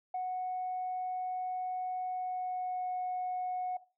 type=tone with pitch glide; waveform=sine; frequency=737 to 732.3 Hz; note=F#5 to F#5; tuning=-7 to -18 cents; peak=-31 dBFS; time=0.14-3.77 s; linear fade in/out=5 ms; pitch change=-11 cents; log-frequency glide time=2.06-2.87 s; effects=noise-tail reverb RT60 0.3 s tail -17 dB re dry + tanh soft clip ceiling -29 dBFS